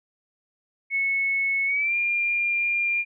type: tone with pitch glide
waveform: sine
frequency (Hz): 2200 to 2399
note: C#7 to D7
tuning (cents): -14 to +36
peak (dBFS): -21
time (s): 0.9-3.05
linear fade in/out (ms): 50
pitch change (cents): +150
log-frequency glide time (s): 1.66-1.95
effects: none